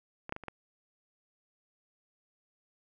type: clicks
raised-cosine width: 0.5 ms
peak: -25 / -18 / -25 / -30 / -23 dBFS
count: 5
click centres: 0.294 / 0.324 / 0.364 / 0.437 / 0.483 s
effects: none